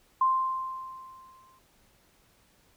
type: tone with exponential decay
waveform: sine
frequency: 1046.5 Hz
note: C6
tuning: in tune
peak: -19 dBFS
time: 0.21-1.59 s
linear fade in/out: 5 ms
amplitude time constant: 300 ms
effects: pink hiss -64 dBFS RMS until 2.76 s